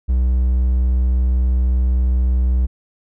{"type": "tone", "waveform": "triangle", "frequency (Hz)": 62.6, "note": "B1", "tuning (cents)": 24, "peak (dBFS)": -11, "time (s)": [0.08, 2.67], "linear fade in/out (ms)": 20, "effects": []}